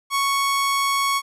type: tone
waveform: sawtooth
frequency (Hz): 1108.7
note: C#6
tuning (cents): 0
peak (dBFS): -15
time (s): 0.1-1.22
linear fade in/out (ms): 50
effects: resampled to 32000 Hz